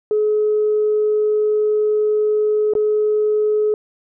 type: tone with dropouts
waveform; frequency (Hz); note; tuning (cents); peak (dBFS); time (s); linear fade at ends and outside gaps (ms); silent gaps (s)
sine; 424.8; G#4; +39; -13; 0.11-3.74; 1; 2.736-2.752
effects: tanh soft clip ceiling -9 dBFS